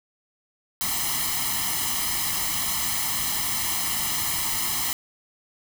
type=noise with comb filter; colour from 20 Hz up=white; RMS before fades=-26 dBFS; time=0.81-4.93 s; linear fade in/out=0 ms; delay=0.98 ms; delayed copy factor=+0.9; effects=none